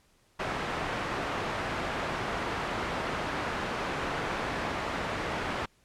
white low-pass noise, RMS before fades -33 dBFS, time 0.39-5.66 s, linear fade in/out 10 ms, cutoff 1500 Hz, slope 12 dB/octave, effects pink hiss -66 dBFS RMS until 5.84 s + low-pass 11000 Hz 12 dB/octave

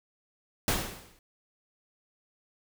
pink noise with exponential decay, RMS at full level -24 dBFS, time 0.68-1.19 s, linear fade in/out 1 ms, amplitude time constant 110 ms, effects none

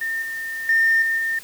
sine tone with level steps, 1813 Hz, A#6, 49 cents flat, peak -22 / -26 / -13 / -18 / -20 dBFS, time 0.01-1.39 s, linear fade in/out 5 ms, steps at 0.22 / 0.69 / 1.02 / 1.18 s, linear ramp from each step 2 ms, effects tanh soft clip ceiling -10 dBFS + white hiss -42 dBFS RMS until 1.43 s

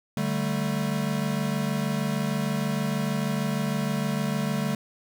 square chord, D suspended fourth, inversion none, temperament equal with one note detuned, 146.83 / 193.52 / 220 Hz, D3 / G3 / A3, 0 / -22 / 0 cents, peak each -30 dBFS, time 0.17-4.75 s, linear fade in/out 2 ms, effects none

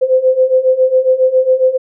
sine beating tone pair, 512 / 519.3 Hz, C5 / C5, -38 / -13 cents, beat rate 7.3 Hz, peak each -13 / -10 dBFS, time 0.01-1.78 s, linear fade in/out 20 ms, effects none

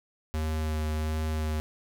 square tone with vibrato, 77.78 Hz, D#2, in tune, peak -28 dBFS, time 0.34-1.6 s, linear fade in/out 0 ms, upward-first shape sine, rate 1.4 Hz, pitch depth 13 cents each way, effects none

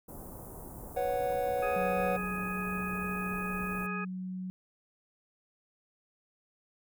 pink band-stop noise, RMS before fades -45 dBFS, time 0.08-3.87 s, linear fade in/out 10 ms, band 970 to 10000 Hz, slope 24 dB/octave
triangle chord, B suspended second, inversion none, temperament equal, 493.9 / 554.4 / 740 Hz, B4 / C#5 / F#5, 0 / 0 / 0 cents, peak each -31 dBFS, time 0.96-2.17 s, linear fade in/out 10 ms
harmonic tone, 417.1 Hz, G#4, 7 cents sharp, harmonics 1 / 2 / 3 / 4 / 6, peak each -43 / -49 / -38 / -41 / -40 dBFS, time 1.62-4.05 s, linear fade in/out 10 ms
sine tone, 185 Hz, F#3, in tune, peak -35 dBFS, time 1.76-4.5 s, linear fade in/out 0 ms
effects none

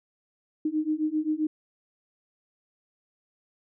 sine beating tone pair, 304.8 / 312.4 Hz, D#4 / D#4, -36 / +7 cents, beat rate 7.6 Hz, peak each -28 / -27 dBFS, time 0.65-1.47 s, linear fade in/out 5 ms, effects none

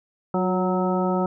harmonic tone with a mistuned harmonic, 185 Hz, F#3, in tune, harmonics 1 / 2 / 3 / 4 / 5 / 7, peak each -23 / -26 / -28 / -29 / -30 / -31 dBFS, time 0.34-1.26 s, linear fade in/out 2 ms, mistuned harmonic 2, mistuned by -40 cents, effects none

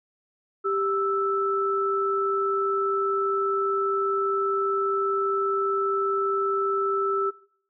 sine tone pair together, 393.5 / 1318.5 Hz, G4 / E6, +7 / 0 cents, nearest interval octave + major sixth, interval 2093 cents, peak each -25 dBFS, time 0.64-7.31 s, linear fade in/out 20 ms, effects noise-tail reverb RT60 0.6 s tail -21 dB re dry

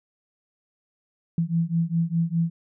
sine beating tone pair, 164.5 / 169.4 Hz, E3 / E3, -3 / +48 cents, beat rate 4.9 Hz, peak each -24 dBFS, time 1.38-2.5 s, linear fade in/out 2 ms, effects none

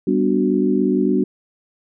sine chord, G major seventh, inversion none, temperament equal, 196 / 246.9 / 293.7 / 370 Hz, G3 / B3 / D4 / F#4, 0 / 0 / 0 / 0 cents, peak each -20 dBFS, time 0.07-1.24 s, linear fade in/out 5 ms, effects none

